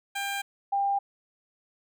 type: tone pair in turn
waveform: 15% pulse / sine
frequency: 797 / 797 Hz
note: G5 / G5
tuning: +28 / +28 cents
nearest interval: unison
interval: 0 cents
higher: neither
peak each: -23 dBFS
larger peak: neither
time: 0.15-0.42 / 0.72-0.99 s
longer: neither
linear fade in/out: 10 ms
effects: none